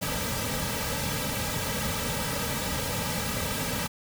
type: noise with comb filter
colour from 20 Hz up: pink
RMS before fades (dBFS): -30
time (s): 0.01-3.88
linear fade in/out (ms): 20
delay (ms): 2.8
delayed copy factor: -0.95
effects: none